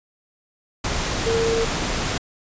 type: tone in noise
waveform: sine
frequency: 455.5 Hz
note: A#4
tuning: 40 cents flat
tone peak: -19 dBFS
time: 1.26-1.65 s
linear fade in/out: 5 ms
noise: pink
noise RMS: -24 dBFS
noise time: 0.84-2.18 s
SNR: +2 dB
effects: resampled to 16000 Hz